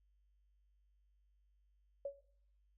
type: tone with exponential decay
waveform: sine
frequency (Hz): 560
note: C#5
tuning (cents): +18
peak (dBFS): -35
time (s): 2.05-2.21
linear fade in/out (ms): 5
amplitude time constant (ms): 33
effects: noise-tail reverb RT60 0.6 s tail -17 dB re dry + added 50 Hz sine -70 dBFS peak until 2.77 s